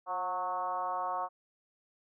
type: tone with frequency modulation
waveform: sine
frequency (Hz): 914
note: A#5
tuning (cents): -34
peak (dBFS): -31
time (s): 0.06-1.29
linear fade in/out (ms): 50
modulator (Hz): 187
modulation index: 1.6
effects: none